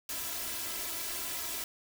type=noise with comb filter; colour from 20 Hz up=white; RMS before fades=-37 dBFS; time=0.09-1.64 s; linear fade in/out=2 ms; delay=3 ms; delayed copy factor=+1; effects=none